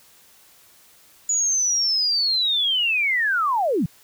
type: linear sweep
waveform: sine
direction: down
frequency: 6920 to 130.81 Hz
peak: -18 dBFS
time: 1.29-3.86 s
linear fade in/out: 5 ms
effects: white hiss -53 dBFS RMS until 4.03 s